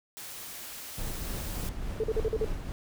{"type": "noise", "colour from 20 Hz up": "white", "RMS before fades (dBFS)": -42, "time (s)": [0.17, 1.69], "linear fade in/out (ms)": 0}
{"type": "noise with tremolo", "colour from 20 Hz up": "brown", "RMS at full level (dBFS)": -33, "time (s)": [0.98, 2.72], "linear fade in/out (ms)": 0, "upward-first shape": "sine", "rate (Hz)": 3.5, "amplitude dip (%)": 35}
{"type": "tone bursts", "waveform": "sine", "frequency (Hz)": 440, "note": "A4", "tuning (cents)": 0, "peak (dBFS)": -25, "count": 6, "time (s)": [2, 2.447], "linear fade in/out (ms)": 2, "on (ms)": 37, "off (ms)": 45}
{"effects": []}